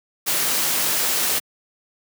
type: noise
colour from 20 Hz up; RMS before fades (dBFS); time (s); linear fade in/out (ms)
white; -21; 0.26-1.4; 20
effects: high-pass 150 Hz 12 dB/octave